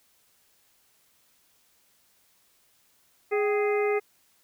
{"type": "harmonic tone with a mistuned harmonic", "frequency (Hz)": 415.3, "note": "G#4", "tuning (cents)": 0, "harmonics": [1, 2, 3, 4, 5, 6], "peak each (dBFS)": [-23, -33, -36, -43, -33, -40], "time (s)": [3.31, 4], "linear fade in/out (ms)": 20, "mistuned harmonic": 2, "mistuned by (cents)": -110, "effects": ["white hiss -65 dBFS RMS until 4.43 s"]}